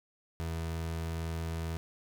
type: tone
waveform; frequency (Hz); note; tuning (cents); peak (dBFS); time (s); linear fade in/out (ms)
30% pulse; 82.1; E2; -6; -31; 0.4-1.77; 0
effects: none